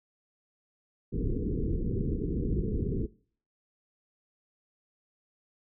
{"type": "low-pass noise", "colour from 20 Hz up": "pink", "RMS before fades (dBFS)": -30, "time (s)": [1.12, 3.07], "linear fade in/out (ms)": 20, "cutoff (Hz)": 460, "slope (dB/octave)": 96, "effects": ["noise-tail reverb RT60 0.5 s tail -22 dB re dry"]}